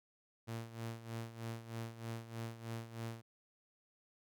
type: tone with tremolo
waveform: sawtooth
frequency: 114.7 Hz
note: A#2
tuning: 28 cents flat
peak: -36 dBFS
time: 0.47-3.22 s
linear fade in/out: 20 ms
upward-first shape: sine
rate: 3.2 Hz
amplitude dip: 75%
effects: none